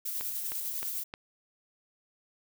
violet noise with tremolo, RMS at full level -34 dBFS, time 0.05-1.04 s, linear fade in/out 10 ms, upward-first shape square, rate 10 Hz, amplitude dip 25%
click train, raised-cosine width 0.3 ms, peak -23 dBFS, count 4, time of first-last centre 0.21-1.139 s, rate 3.23 Hz
effects none

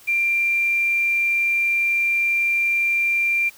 sine tone with quantisation, 2374 Hz, D7, 18 cents sharp, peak -17 dBFS, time 0.07-3.5 s, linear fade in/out 20 ms, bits 7, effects white hiss -48 dBFS RMS until 3.57 s

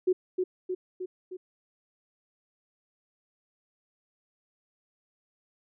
sine tone with echo, 367.9 Hz, F#4, 10 cents flat, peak -20 dBFS, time 0.07-0.13 s, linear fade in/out 10 ms, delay 310 ms, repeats 4, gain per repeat -4 dB, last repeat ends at 1.37 s, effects none

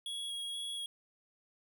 square tone with vibrato, 3322 Hz, G#7, in tune, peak -38 dBFS, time 0.06-0.86 s, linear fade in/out 2 ms, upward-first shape square, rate 2.1 Hz, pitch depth 10 cents each way, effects none

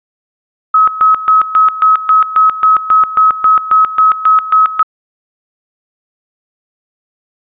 sine tone with tremolo, 1280 Hz, D#6, 49 cents sharp, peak -4 dBFS, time 0.74-4.83 s, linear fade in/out 5 ms, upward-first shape square, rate 3.7 Hz, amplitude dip 80%, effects resampled to 8000 Hz

